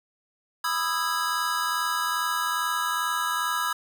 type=chord; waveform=square; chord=E major seventh; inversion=second; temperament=just; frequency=988.9 / 1236.1 / 1318.5 / 1648.1 Hz; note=B5 / D#6 / E6 / G#6; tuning=+2 / -12 / 0 / -14 cents; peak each=-31 dBFS; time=0.64-3.73 s; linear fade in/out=5 ms; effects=none